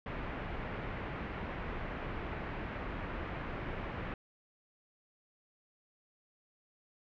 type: low-pass noise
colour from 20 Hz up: pink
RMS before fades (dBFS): -40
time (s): 0.06-4.14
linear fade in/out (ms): 2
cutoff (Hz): 2400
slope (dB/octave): 24
effects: none